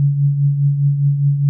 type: tone with tremolo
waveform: sine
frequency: 141.8 Hz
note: C#3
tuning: 40 cents sharp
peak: -9 dBFS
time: 0-1.49 s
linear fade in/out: 0 ms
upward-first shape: triangle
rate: 4.9 Hz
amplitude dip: 60%
effects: none